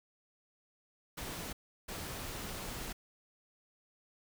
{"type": "noise bursts at uneven times", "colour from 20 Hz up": "pink", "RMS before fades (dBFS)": -42, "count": 2, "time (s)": [[1.17, 1.53], [1.88, 2.93]], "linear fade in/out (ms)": 10, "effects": []}